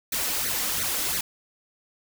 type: noise with flanger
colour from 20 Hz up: white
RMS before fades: -27 dBFS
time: 0.12-1.21 s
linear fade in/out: 5 ms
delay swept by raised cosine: 0.48 to 3.98 ms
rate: 2.9 Hz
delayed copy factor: +0.85
effects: none